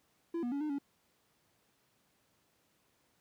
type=tone with pitch steps; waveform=triangle; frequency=337 / 241.8 / 282.4 / 303.6 / 281.5 Hz; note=E4 / B3 / C#4 / D#4 / C#4; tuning=+38 / -36 / +32 / -42 / +27 cents; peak=-31 dBFS; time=0.34-0.785 s; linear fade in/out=5 ms; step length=89 ms; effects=pink hiss -73 dBFS RMS until 3.2 s + high-pass 100 Hz 12 dB/octave